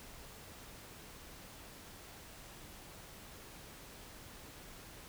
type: silence
effects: pink hiss -53 dBFS RMS until 5.08 s